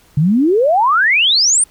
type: exponential sweep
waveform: sine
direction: up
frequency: 138.59 to 9397 Hz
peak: -9 dBFS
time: 0.17-1.64 s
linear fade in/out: 5 ms
effects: pink hiss -50 dBFS RMS until 1.7 s